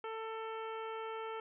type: harmonic tone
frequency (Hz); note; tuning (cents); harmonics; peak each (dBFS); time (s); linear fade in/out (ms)
445.1; A4; +20; 1 / 2 / 3 / 4 / 5 / 6 / 7; -42 / -45 / -46 / -56 / -54 / -57 / -57; 0.04-1.4; 2
effects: none